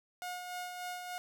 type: tone with tremolo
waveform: sawtooth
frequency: 720 Hz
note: F#5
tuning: 47 cents flat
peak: -34 dBFS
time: 0.22-1.18 s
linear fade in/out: 0 ms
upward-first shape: sine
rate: 3.4 Hz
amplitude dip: 40%
effects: none